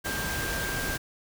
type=tone in noise; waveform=sine; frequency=1589 Hz; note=G6; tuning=23 cents sharp; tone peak=-33 dBFS; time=0.04-0.98 s; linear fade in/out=20 ms; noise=pink; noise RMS=-32 dBFS; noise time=0.04-0.98 s; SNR=-4 dB; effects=none